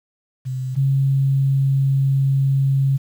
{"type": "tone pair in turn", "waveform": "sine", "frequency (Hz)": [129.4, 136.19], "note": ["C3", "C#3"], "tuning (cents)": [-19, -30], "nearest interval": "minor second", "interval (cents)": 89, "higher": "second", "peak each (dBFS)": [-22, -14], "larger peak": "second", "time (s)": [[0.45, 0.76], [0.76, 2.98]], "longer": "second", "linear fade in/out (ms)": 20, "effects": ["8-bit"]}